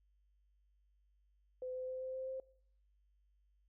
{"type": "tone with pitch steps", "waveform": "sine", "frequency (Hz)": [509, 512.2, 515.5, 518.8, 522.1, 525.4], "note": ["C5", "C5", "C5", "C5", "C5", "C5"], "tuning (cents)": [-48, -37, -26, -15, -4, 7], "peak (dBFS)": -40, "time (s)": [1.62, 2.4], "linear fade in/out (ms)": 2, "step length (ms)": 130, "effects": ["noise-tail reverb RT60 0.6 s tail -21 dB re dry", "added 50 Hz sine -70 dBFS peak until 3.68 s"]}